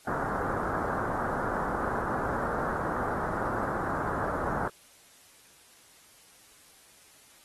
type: low-pass noise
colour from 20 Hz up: white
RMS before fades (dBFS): -32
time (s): 0.07-4.68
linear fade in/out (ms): 2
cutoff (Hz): 1500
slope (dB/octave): 48
effects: white hiss -57 dBFS RMS until 7.44 s + AAC 32 kbps